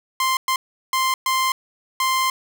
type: tone bursts at uneven times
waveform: sawtooth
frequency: 1046.5 Hz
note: C6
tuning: in tune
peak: -14 dBFS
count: 5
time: 0.2-0.37 / 0.48-0.56 / 0.93-1.14 / 1.26-1.52 / 2-2.3 s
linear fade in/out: 2 ms
effects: none